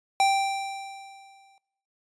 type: tone with exponential decay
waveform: square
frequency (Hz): 784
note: G5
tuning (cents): 0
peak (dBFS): -18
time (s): 0.2-1.58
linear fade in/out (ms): 1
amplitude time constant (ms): 300
effects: noise-tail reverb RT60 0.9 s tail -21 dB re dry + resampled to 22050 Hz